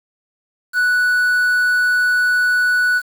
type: tone with quantisation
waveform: triangle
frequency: 1479 Hz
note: F#6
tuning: 1 cent flat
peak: -11 dBFS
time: 0.73-3.02 s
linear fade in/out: 50 ms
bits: 6
effects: none